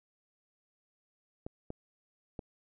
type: clicks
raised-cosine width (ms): 2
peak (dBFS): -26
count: 3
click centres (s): 1.465 / 1.704 / 2.392
effects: none